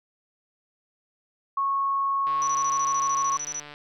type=tone; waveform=sine; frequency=1100 Hz; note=C#6; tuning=14 cents flat; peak=-22 dBFS; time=1.57-3.37 s; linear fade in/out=5 ms
type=click train; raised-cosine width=0.3 ms; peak=-26 dBFS; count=217; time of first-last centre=2.27-3.739 s; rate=147 Hz
type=tone bursts; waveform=sine; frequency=5920 Hz; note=F#8; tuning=in tune; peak=-29 dBFS; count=16; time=2.42-3.598 s; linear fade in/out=0 ms; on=53 ms; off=22 ms
effects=none